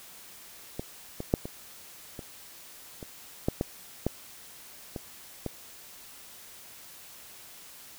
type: clicks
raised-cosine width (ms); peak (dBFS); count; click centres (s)
2; -19 / -20 / -8 / -22 / -25 / -26 / -11 / -13 / -12 / -21 / -18; 11; 0.795 / 1.204 / 1.339 / 1.455 / 2.192 / 3.028 / 3.485 / 3.611 / 4.066 / 4.962 / 5.463
effects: white hiss -49 dBFS RMS until 7.98 s